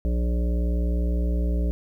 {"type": "harmonic tone", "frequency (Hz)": 59.6, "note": "A#1", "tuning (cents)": 39, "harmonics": [1, 3, 5, 7, 9, 10], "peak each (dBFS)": [-21, -31, -35, -38, -40, -41], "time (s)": [0.05, 1.71], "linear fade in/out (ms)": 0, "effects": ["10-bit"]}